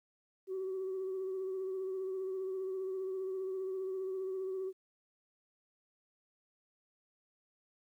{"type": "tone with vibrato", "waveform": "sine", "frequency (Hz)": 378.7, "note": "F#4", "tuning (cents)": 40, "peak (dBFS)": -34, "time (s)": [0.47, 4.73], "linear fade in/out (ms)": 50, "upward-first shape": "triangle", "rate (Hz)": 15, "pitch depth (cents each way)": 34, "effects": ["tanh soft clip ceiling -32 dBFS", "12-bit"]}